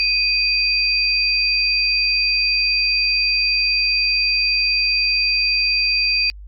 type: tone pair together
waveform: sine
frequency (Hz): 2489 / 4695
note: D#7 / D8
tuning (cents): 0 / -1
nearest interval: major seventh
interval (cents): 1099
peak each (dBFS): -18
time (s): 0-6.3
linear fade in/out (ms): 0
effects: added 50 Hz sine -34 dBFS peak until 6.47 s + Opus 48 kbps